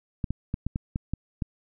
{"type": "clicks", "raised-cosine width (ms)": 5, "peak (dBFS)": -15, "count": 8, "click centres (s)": [0.242, 0.306, 0.541, 0.666, 0.759, 0.959, 1.136, 1.422], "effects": []}